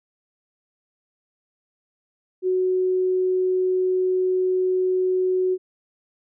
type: tone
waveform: sine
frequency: 370 Hz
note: F#4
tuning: in tune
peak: -18 dBFS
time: 2.42-5.58 s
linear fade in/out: 50 ms
effects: none